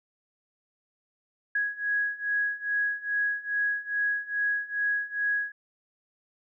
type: beating tone pair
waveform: sine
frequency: 1661.2 / 1663.6 Hz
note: G#6 / G#6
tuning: 0 / +2 cents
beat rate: 2.4 Hz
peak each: -30 / -28 dBFS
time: 1.55-5.52 s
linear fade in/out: 5 ms
effects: none